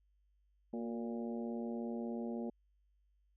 harmonic tone with a mistuned harmonic, 116.54 Hz, A#2, in tune, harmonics 2 / 3 / 4 / 5 / 6 / 7, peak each -39 / -45 / -47 / -49 / -54 / -55 dBFS, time 0.73-2.5 s, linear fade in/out 5 ms, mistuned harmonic 3, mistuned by +54 cents, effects added 50 Hz sine -70 dBFS peak until 3.36 s

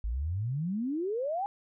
sine exponential sweep, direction up, 50.9 to 830.6 Hz, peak -29 dBFS, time 0.04-1.46 s, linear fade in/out 0 ms, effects none

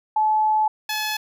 sine / 10% pulse tone pair in turn, 862 / 856.5 Hz, A5 / A5, -36 / -47 cents, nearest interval unison, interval 11 cents, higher first, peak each -16 / -15 dBFS, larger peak second, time 0.16-0.68 / 0.89-1.17 s, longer first, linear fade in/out 5 ms, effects none

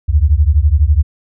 sine beating tone pair, 69.3 / 81.3 Hz, C#2 / E2, 0 / -23 cents, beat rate 12 Hz, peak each -10 / -11 dBFS, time 0.08-1.03 s, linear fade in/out 20 ms, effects none

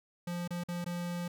square tone with dropouts, 174.61 Hz, F3, in tune, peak -35 dBFS, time 0.27-1.28 s, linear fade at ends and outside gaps 5 ms, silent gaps 0.477-0.506 / 0.637-0.685 / 0.844-0.861 s, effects none

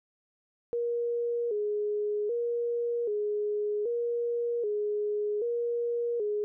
sine tone with vibrato, 444.7 Hz, A4, 18 cents sharp, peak -27 dBFS, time 0.73-6.44 s, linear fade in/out 0 ms, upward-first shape square, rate 0.64 Hz, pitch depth 110 cents each way, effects none

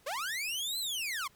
sawtooth linear two-way sweep, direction up then down, 487.5 to 4163 to 997 Hz, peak -30 dBFS, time 0.06-1.28 s, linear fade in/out 10 ms, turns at 0.79 s, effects pink hiss -64 dBFS RMS until 1.35 s

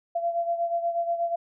sine beating tone pair, 681 / 689.3 Hz, F5 / F5, -44 / -23 cents, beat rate 8.3 Hz, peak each -25 / -31 dBFS, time 0.15-1.36 s, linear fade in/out 10 ms, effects none

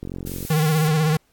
click train, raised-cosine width 3 ms, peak -18 dBFS, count 20, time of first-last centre 0.03-0.45 s, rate 45.2 Hz
blue noise with tremolo, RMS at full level -34 dBFS, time 0.26-0.88 s, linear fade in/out 10 ms, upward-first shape triangle, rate 20 Hz, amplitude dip 25%
square tone with vibrato, 155.56 Hz, D#3, in tune, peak -17 dBFS, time 0.5-1.17 s, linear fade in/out 5 ms, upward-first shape sine, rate 16 Hz, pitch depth 59 cents each way
effects pink hiss -64 dBFS RMS until 1.32 s + AAC 64 kbps

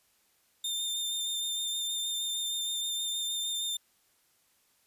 sawtooth tone with vibrato, 3609 Hz, A7, 43 cents sharp, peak -28 dBFS, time 0.64-3.77 s, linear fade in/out 5 ms, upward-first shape sine, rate 6.4 Hz, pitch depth 15 cents each way, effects white hiss -69 dBFS RMS until 4.86 s + resampled to 32000 Hz

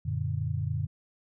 sine chord, Gb augmented, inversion none, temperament equal, 92.5 / 116.54 / 146.83 Hz, Gb2 / Bb2 / D3, 0 / 0 / 0 cents, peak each -32 dBFS, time 0.05-0.87 s, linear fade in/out 10 ms, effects none

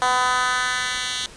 10% pulse tone with high-pass filter sweep, 251.2 Hz, B3, 30 cents sharp, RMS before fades -22 dBFS, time 0.02-1.26 s, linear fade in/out 0 ms, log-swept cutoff 820 to 3000 Hz, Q 1.7, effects pink hiss -43 dBFS RMS until 1.36 s + resampled to 22050 Hz

